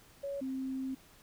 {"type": "tone pair in turn", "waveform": "sine", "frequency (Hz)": [559, 263.8], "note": ["C#5", "C4"], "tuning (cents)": [14, 14], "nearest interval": "octave + minor second", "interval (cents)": 1300, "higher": "first", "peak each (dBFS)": [-35, -34], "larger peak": "second", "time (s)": [[0.23, 0.41], [0.41, 0.95]], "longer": "second", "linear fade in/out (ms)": 10, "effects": ["pink hiss -60 dBFS RMS until 1.22 s"]}